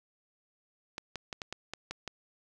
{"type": "clicks", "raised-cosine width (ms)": 0.2, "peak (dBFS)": -20, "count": 8, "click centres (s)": [0.981, 1.157, 1.328, 1.418, 1.526, 1.736, 1.91, 2.077], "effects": []}